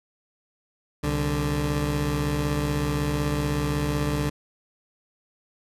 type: tone pair together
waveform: 20% pulse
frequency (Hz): 65.41 / 146.84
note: C2 / D3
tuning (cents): 0 / 0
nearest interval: octave + major second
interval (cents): 1400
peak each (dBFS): -23 / -20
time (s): 1.03-4.3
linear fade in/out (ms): 10
effects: resampled to 32000 Hz